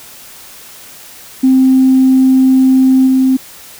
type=tone with level steps; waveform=sine; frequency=261.6 Hz; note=C4; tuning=in tune; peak=-4 / -6 dBFS; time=1.43-3.37 s; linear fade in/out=10 ms; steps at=3.06 s; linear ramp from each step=20 ms; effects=tanh soft clip ceiling 0 dBFS + white hiss -35 dBFS RMS until 3.79 s